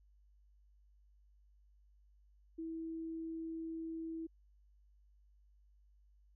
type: tone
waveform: sine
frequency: 325.8 Hz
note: E4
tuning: 20 cents flat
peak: -40 dBFS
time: 2.58-4.27 s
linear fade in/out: 10 ms
effects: added 50 Hz sine -64 dBFS peak until 6.35 s